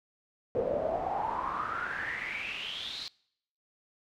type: noise with band-pass filter sweep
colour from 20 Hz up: brown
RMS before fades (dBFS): -34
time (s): 0.55-3.08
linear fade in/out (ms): 0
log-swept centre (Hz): 480 to 4300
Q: 8.9
effects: noise-tail reverb RT60 0.7 s tail -24 dB re dry